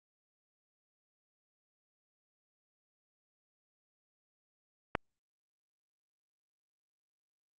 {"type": "click", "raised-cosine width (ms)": 0.5, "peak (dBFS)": -13, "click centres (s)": 4.952, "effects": ["Opus 48 kbps"]}